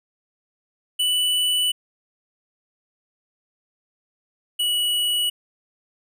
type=tone pair in turn; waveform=square; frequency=2972 / 2934 Hz; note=F#7 / F#7; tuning=+7 / -15 cents; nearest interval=unison; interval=22 cents; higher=first; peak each=-19 / -20 dBFS; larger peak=first; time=0.99-1.72 / 4.59-5.3 s; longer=first; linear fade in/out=10 ms; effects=none

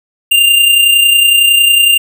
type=tone with amplitude modulation; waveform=square; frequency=2794 Hz; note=F7; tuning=in tune; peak=-4 dBFS; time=0.31-1.98 s; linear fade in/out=10 ms; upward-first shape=sine; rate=30.9 Hz; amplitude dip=45%; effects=none

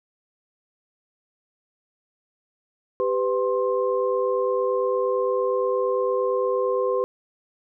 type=tone cluster; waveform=sine; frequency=393.3 / 502 / 1056 Hz; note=G4 / B4 / C6; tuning=+6 / +28 / +16 cents; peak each=-25 / -22 / -29 dBFS; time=3-7.04 s; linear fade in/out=0 ms; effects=none

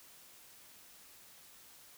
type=silence; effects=white hiss -58 dBFS RMS until 1.97 s

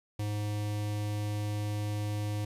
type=tone with notch filter; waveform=square; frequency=104.5 Hz; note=G#2; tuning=11 cents sharp; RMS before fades=-33 dBFS; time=0.19-2.45 s; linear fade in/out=5 ms; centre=1400 Hz; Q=1.9; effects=resampled to 32000 Hz + 10-bit

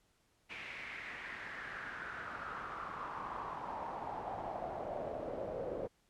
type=noise with band-pass filter sweep; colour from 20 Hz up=brown; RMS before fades=-43 dBFS; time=0.49-5.88 s; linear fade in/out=20 ms; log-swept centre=2400 to 500 Hz; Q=4.3; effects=pink hiss -74 dBFS RMS until 6.09 s + low-pass 11000 Hz 12 dB/octave

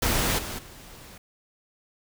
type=noise with level steps; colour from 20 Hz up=pink; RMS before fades=-24 / -34 / -46 dBFS; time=0.02-1.18 s; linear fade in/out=5 ms; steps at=0.38 / 0.58 s; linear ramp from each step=10 ms; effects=none

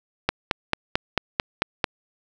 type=click train; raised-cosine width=0.3 ms; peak=-3 dBFS; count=8; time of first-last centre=0.29-1.842 s; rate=4.51 Hz; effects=none

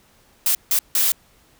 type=noise bursts at uneven times; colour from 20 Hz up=blue; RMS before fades=-18 dBFS; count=3; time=0.46-0.55 / 0.71-0.79 / 0.95-1.12 s; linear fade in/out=2 ms; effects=pink hiss -56 dBFS RMS until 1.59 s

